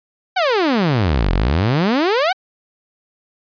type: exponential two-way sweep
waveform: sawtooth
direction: down then up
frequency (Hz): 787 to 40.74 to 787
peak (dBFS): -10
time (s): 0.36-2.33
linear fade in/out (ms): 10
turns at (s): 1.32
effects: resampled to 11025 Hz